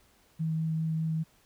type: tone with vibrato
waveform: sine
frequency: 160 Hz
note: D#3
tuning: 49 cents sharp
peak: -27 dBFS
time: 0.39-1.24 s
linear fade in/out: 20 ms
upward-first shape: triangle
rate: 5 Hz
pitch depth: 10 cents each way
effects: pink hiss -64 dBFS RMS until 1.45 s